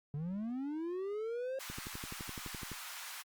triangle linear sweep, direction up, 139.3 to 540 Hz, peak -34 dBFS, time 0.14-1.59 s, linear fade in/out 2 ms
pink high-pass noise, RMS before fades -46 dBFS, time 1.59-3.23 s, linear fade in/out 20 ms, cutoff 970 Hz, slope 24 dB/octave
click train, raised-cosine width 3 ms, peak -31 dBFS, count 13, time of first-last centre 1.7-2.717 s, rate 11.8 Hz
effects Opus 48 kbps

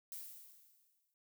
violet noise with exponential decay, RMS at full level -45 dBFS, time 0.12-1.14 s, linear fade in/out 1 ms, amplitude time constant 220 ms, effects noise-tail reverb RT60 0.1 s tail -19 dB re dry

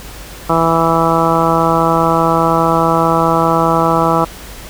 harmonic tone, 164.81 Hz, E3, in tune, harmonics 1 / 2 / 3 / 4 / 5 / 6 / 7 / 8, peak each -18 / -18 / -18 / -18 / -18 / -18 / -18 / -18 dBFS, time 0.49-4.25 s, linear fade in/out 10 ms, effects added 50 Hz sine -33 dBFS peak until 4.69 s + pink hiss -33 dBFS RMS until 4.69 s

